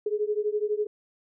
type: beating tone pair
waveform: sine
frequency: 415.3 / 427.3 Hz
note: G#4 / G#4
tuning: 0 / +49 cents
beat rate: 12 Hz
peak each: -27 / -28 dBFS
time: 0.06-0.87 s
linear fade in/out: 5 ms
effects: none

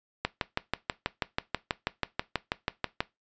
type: click train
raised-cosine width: 0.3 ms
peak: -10 dBFS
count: 18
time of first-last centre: 0.25-3.005 s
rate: 6.17 Hz
effects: noise-tail reverb RT60 0.2 s tail -19 dB re dry + resampled to 16000 Hz

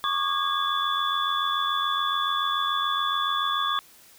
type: tone cluster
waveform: sine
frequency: 1113 / 1200 / 1641 / 3447 Hz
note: C#6 / D6 / G#6 / A7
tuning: +7 / +37 / -21 / -36 cents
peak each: -27 / -28 / -33 / -28 dBFS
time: 0.04-3.79 s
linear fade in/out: 0 ms
effects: white hiss -53 dBFS RMS until 4.18 s

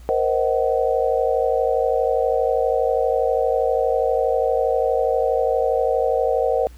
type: chord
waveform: sine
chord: C half-diminished seventh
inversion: third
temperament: just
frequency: 470.9 / 523.3 / 627.9 / 753.5 Hz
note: Bb4 / C5 / Eb5 / Gb5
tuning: +18 / 0 / +16 / +31 cents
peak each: -21 / -21 / -24 / -24 dBFS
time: 0.09-6.67 s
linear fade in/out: 0 ms
effects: added 60 Hz sine -39 dBFS peak until 6.77 s + pink hiss -53 dBFS RMS until 6.77 s

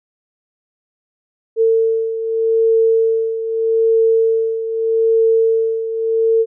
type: beating tone pair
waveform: sine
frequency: 450 / 450.81 Hz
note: A4 / A4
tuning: +39 / +42 cents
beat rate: 0.81 Hz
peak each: -13 / -19 dBFS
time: 1.56-6.46 s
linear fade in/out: 50 ms
effects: none

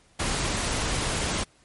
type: noise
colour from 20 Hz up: pink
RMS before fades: -27 dBFS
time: 0.19-1.44 s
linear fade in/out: 10 ms
effects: pink hiss -60 dBFS RMS until 1.64 s + MP3 48 kbps

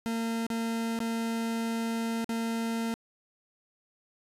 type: tone with dropouts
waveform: 40% pulse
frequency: 228.3 Hz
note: A#3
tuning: 36 cents flat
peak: -28 dBFS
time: 0.06-2.94 s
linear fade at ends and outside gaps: 0 ms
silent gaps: 0.466-0.502 / 0.99-1.003 / 2.244-2.292 s
effects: resampled to 32000 Hz

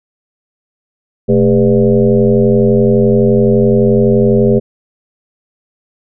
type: tone with frequency modulation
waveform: sine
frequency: 311.1 Hz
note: D#4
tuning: in tune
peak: -6 dBFS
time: 1.28-4.6 s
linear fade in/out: 20 ms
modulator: 91.8 Hz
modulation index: 2.3
effects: none

